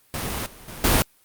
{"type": "noise with level steps", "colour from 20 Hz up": "pink", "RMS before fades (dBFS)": [-28, -44, -37, -18], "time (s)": [0.14, 1.02], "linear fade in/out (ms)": 0, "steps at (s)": [0.46, 0.68, 0.84], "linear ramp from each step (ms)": 2, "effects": ["white hiss -59 dBFS RMS until 1.24 s", "Opus 32 kbps"]}